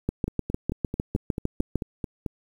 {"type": "two click trains", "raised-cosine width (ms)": 3, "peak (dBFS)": [-16, -11], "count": [10, 12], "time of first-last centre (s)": [[0.28, 2.262], [0.09, 1.757]], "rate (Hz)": [4.54, 6.6], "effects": ["8-bit"]}